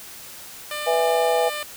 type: tone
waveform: 10% pulse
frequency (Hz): 598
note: D5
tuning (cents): +31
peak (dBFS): -19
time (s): 0.71-1.63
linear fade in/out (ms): 2
type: harmonic tone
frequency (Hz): 164.81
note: E3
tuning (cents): 0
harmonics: 3 / 4 / 5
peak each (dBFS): -21 / -22 / -23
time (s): 0.86-1.5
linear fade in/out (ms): 20
effects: white hiss -40 dBFS RMS until 1.76 s